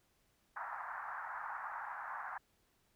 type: band-pass noise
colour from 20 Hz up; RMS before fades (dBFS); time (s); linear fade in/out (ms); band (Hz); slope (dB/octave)
pink; -44; 0.56-2.38; 5; 780 to 1700; 48
effects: pink hiss -75 dBFS RMS until 2.95 s